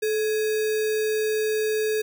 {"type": "tone with sample-and-hold", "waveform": "sine", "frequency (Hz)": 432.4, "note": "A4", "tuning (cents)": -30, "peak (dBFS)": -21, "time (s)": [0.02, 2.02], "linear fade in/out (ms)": 10, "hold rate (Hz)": 2100, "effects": []}